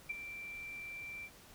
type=tone with ADSR envelope; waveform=sine; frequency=2349 Hz; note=D7; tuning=in tune; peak=-33 dBFS; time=0.09-1.3 s; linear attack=14 ms; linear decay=19 ms; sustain=-10 dB; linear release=58 ms; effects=pink hiss -58 dBFS RMS until 1.54 s